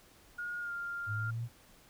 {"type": "tone with pitch glide", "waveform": "sine", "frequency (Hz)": [1432, 1397.7], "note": ["F6", "F6"], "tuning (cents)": [43, 1], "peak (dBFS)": -36, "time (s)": [0.38, 1.31], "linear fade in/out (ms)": 10, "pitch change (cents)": -42, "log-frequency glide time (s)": [0.6, 0.72]}
{"type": "linear sweep", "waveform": "sine", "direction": "up", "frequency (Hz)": [103.6, 120], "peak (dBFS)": -34, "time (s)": [1.06, 1.49], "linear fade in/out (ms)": 50}
{"effects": ["pink hiss -61 dBFS RMS until 1.89 s"]}